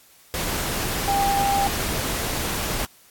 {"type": "tone in noise", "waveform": "sine", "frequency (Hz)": 795, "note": "G5", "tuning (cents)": 24, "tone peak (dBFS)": -19, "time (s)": [1.08, 1.67], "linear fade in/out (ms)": 0, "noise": "pink", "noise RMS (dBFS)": -26, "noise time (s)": [0.34, 2.85], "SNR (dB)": 4, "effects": ["white hiss -53 dBFS RMS until 3.1 s", "AAC 64 kbps"]}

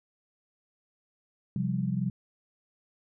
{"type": "chord", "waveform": "sine", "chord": "C suspended fourth", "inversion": "none", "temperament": "equal", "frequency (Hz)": [130.81, 174.61, 196], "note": ["C3", "F3", "G3"], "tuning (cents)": [0, 0, 0], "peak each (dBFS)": -31, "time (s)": [1.56, 2.1], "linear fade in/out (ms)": 2, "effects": []}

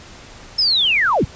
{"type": "linear sweep", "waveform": "sine", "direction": "down", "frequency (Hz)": [5310, 39.35], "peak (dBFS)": -13, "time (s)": [0.58, 1.25], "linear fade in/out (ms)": 10, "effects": ["pink hiss -40 dBFS RMS until 1.35 s", "resampled to 16000 Hz"]}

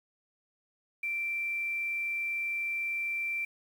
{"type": "tone with quantisation", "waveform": "sine", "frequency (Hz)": 2349, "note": "D7", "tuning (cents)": 0, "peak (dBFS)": -30, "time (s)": [1.03, 3.45], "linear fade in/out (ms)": 5, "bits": 9, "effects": []}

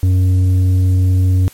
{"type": "tone with tanh clipping", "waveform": "sine", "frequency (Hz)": 92.5, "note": "F#2", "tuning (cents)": 0, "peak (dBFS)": -10, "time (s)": [0.03, 1.48], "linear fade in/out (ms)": 0, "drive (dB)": 6, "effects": ["white hiss -43 dBFS RMS until 1.53 s", "MP3 64 kbps"]}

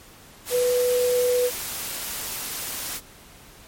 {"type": "tone in noise", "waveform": "sine", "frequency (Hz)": 493.9, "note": "B4", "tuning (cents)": 0, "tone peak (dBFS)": -18, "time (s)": [0.5, 1.51], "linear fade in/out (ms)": 50, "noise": "white", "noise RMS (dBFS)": -31, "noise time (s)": [0.45, 3.01], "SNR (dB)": 10, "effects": ["pink hiss -48 dBFS RMS until 3.67 s", "MP3 64 kbps"]}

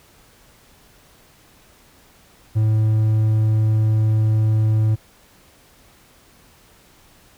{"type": "tone", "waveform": "triangle", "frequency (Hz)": 108.9, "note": "A2", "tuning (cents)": -17, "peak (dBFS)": -12, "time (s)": [2.55, 4.96], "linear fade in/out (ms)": 20, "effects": ["pink hiss -52 dBFS RMS until 7.37 s"]}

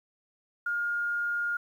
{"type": "tone", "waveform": "sine", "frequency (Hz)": 1418, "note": "F6", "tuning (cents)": 26, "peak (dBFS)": -27, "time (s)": [0.66, 1.57], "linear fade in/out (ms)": 5, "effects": ["10-bit"]}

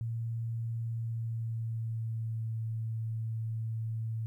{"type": "tone with pitch glide", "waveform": "sine", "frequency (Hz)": [114.8, 112.18], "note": ["A#2", "A2"], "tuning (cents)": [-26, 34], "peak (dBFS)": -32, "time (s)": [0.01, 4.26], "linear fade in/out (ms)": 0, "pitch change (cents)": -40, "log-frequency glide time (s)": [0.85, 2.5], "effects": ["12-bit"]}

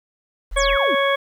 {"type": "tone", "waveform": "sine", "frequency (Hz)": 41.2, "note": "E1", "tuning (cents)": 0, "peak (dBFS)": -24, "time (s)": [0.51, 0.77], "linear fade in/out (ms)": 20}
{"type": "harmonic tone", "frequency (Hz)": 554.4, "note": "C#5", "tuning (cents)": 0, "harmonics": [1, 2, 3, 4, 6], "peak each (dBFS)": [-19, -22, -24, -25, -27], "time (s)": [0.56, 1.16], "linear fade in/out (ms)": 10}
{"type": "exponential sweep", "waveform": "sine", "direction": "down", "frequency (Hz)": [9290, 226.1], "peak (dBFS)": -25, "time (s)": [0.57, 0.95], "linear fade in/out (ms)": 5}
{"effects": ["8-bit"]}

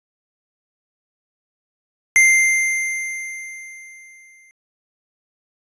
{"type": "tone with exponential decay", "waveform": "square", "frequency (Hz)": 2093, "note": "C7", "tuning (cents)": 0, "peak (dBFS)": -9, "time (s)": [2.16, 4.51], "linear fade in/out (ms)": 0, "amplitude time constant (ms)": 510, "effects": ["resampled to 24000 Hz"]}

